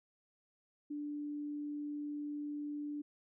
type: tone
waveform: sine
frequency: 293.7 Hz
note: D4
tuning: in tune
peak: -38 dBFS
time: 0.9-3.02 s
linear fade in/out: 10 ms
effects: none